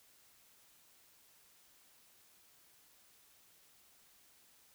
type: silence
effects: white hiss -66 dBFS RMS until 4.74 s